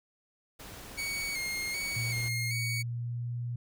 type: noise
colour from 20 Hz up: pink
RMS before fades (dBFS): -46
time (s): 0.59-2.29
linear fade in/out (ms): 10
type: tone with vibrato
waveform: sawtooth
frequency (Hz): 2188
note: C#7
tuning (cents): -23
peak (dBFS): -29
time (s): 0.97-2.83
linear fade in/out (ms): 20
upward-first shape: square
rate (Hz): 1.3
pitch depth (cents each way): 43
type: tone with pitch glide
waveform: sine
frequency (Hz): 118.3 to 120.23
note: A#2 to B2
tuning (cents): +26 to -46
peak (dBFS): -32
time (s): 1.96-3.56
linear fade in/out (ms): 5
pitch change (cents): +28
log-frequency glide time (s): 2.69-3.35
effects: none